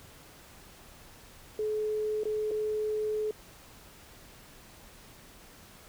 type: tone with dropouts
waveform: sine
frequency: 428.1 Hz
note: A4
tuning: 47 cents flat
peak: -28 dBFS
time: 1.59-3.31 s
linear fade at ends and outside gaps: 2 ms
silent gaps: 2.235-2.254 / 2.51-2.514 s
effects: pink hiss -53 dBFS RMS until 5.88 s